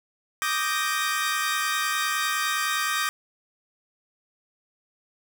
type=chord; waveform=sawtooth; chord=Eb major seventh; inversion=third; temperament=equal; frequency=1174.7 / 1244.5 / 1568 / 1864.7 Hz; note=D6 / Eb6 / G6 / Bb6; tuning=0 / 0 / 0 / 0 cents; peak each=-26 dBFS; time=0.42-3.09 s; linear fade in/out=0 ms; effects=none